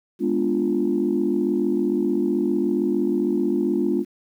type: chord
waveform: sine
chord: G# diminished seventh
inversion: none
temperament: equal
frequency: 207.7 / 246.9 / 293.7 / 349.2 Hz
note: G#3 / B3 / D4 / F4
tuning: 0 / 0 / 0 / 0 cents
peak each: -25 / -25 / -24 / -22 dBFS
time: 0.19-4.05 s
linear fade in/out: 50 ms
effects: tanh soft clip ceiling -10 dBFS + 9-bit